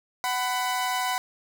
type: tone pair together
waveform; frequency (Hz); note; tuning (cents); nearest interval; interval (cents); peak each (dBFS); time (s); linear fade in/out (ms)
sawtooth; 746.6 / 998; F#5 / B5; +15 / +18; perfect fourth; 503; -24; 0.24-1.18; 0
effects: none